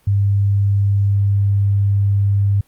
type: tone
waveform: sine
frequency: 100 Hz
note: G2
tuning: 35 cents sharp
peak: -12 dBFS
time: 0.07-2.61 s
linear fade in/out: 5 ms
effects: pink hiss -57 dBFS RMS until 2.67 s + Opus 32 kbps